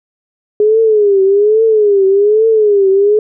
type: tone with vibrato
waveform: sine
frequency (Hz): 415.3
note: G#4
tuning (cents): 0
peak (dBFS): -6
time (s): 0.6-3.19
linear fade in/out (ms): 2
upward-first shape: triangle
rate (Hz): 1.2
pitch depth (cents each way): 150
effects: none